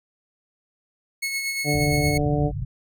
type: tone with tremolo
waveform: sawtooth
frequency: 2188 Hz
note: C#7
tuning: 23 cents flat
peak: -20 dBFS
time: 1.22-2.18 s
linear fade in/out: 10 ms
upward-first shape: sine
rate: 8.6 Hz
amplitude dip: 40%
type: harmonic tone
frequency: 146.83 Hz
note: D3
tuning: in tune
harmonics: 1 / 2 / 3 / 4 / 5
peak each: -23 / -26 / -28 / -29 / -30 dBFS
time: 1.64-2.52 s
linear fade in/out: 50 ms
type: low-pass noise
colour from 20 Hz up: white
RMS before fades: -28 dBFS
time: 1.73-2.65 s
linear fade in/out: 10 ms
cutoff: 170 Hz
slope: 96 dB/octave
effects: none